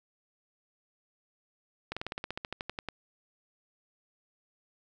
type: slowing click train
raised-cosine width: 0.3 ms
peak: -19 dBFS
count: 15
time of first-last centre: 1.92-2.887 s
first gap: 46 ms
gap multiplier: 1.06
effects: none